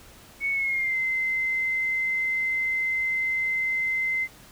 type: tone with pitch glide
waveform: sine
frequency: 2217 to 2069 Hz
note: C#7 to C7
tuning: 0 to -20 cents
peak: -23 dBFS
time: 0.4-4.28 s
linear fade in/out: 50 ms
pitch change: -120 cents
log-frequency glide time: 0.51-0.97 s
effects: pink hiss -50 dBFS RMS until 4.51 s